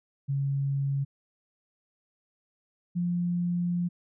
sine tone pair in turn, 138.59 / 175.12 Hz, C#3 / F3, 0 / +5 cents, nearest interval major third, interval 405 cents, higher second, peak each -25 dBFS, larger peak neither, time 0.28-1.05 / 2.95-3.89 s, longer second, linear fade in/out 20 ms, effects none

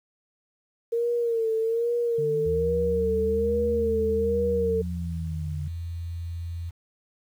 sine tone with vibrato, 460 Hz, A#4, 23 cents flat, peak -22 dBFS, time 0.92-4.82 s, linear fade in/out 10 ms, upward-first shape sine, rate 1.2 Hz, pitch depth 61 cents each way
sine linear two-way sweep, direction up then down, 144.4 to 221.3 to 144.4 Hz, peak -31 dBFS, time 2.18-5.68 s, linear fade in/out 5 ms, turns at 3.76 s
sine tone with pitch glide, 77.78 to 84.82 Hz, D#2 to E2, 0 to +50 cents, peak -30 dBFS, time 2.45-6.71 s, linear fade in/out 20 ms, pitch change +150 cents, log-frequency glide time 3.43-5.84 s
effects 9-bit

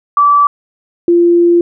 sine tone pair in turn, 1157 / 344.8 Hz, D6 / F4, -26 / -22 cents, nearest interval octave + major sixth, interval 2096 cents, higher first, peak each -5 dBFS, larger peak neither, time 0.17-0.47 / 1.08-1.61 s, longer second, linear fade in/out 2 ms, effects none

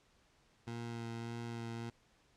20% pulse tone with vibrato, 116.54 Hz, A#2, in tune, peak -36 dBFS, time 0.67-1.9 s, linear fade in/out 5 ms, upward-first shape sine, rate 1.7 Hz, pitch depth 15 cents each way, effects pink hiss -70 dBFS RMS until 2.36 s + low-pass 7000 Hz 12 dB/octave

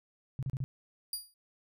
sine tone bursts, 132.8 Hz, C3, 26 cents sharp, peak -31 dBFS, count 4, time 0.39-0.64 s, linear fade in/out 0 ms, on 37 ms, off 34 ms
20% pulse tone with exponential decay, 4800 Hz, D8, 37 cents sharp, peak -25 dBFS, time 1.13-1.34 s, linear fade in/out 2 ms, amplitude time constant 44 ms
effects none

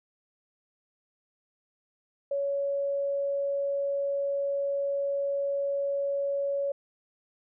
sine tone, 560 Hz, C#5, 18 cents sharp, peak -26 dBFS, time 2.31-6.72 s, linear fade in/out 5 ms, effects none

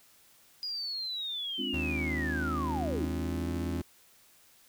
sine linear sweep, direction down, 4921 to 277.2 Hz, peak -33 dBFS, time 0.63-3.05 s, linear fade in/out 0 ms
sine chord, D half-diminished seventh, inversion second, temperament equal, 207.7 / 261.6 / 293.7 / 349.2 Hz, Ab3 / C4 / D4 / F4, 0 / 0 / 0 / 0 cents, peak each -40 / -36 / -41 / -40 dBFS, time 1.58-3.82 s, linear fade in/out 10 ms
35% pulse tone with pitch glide, 77.78 to 83.36 Hz, D#2 to E2, 0 to +20 cents, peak -32 dBFS, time 1.73-3.82 s, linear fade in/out 10 ms, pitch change +120 cents, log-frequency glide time 2.9-3.5 s
effects white hiss -61 dBFS RMS until 4.68 s

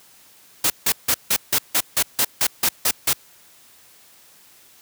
white noise bursts, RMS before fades -18 dBFS, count 12, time 0.64-3.132 s, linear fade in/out 5 ms, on 61 ms, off 160 ms, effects white hiss -51 dBFS RMS until 4.81 s + high-pass 60 Hz 12 dB/octave

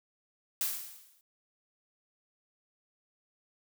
blue noise with exponential decay, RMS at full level -29 dBFS, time 0.61-1.21 s, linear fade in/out 1 ms, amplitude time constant 130 ms, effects none

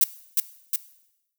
violet noise with echo, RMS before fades -17 dBFS, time 0.01-0.04 s, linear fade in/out 2 ms, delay 360 ms, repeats 2, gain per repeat -3 dB, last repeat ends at 0.76 s, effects noise-tail reverb RT60 0.9 s tail -17 dB re dry

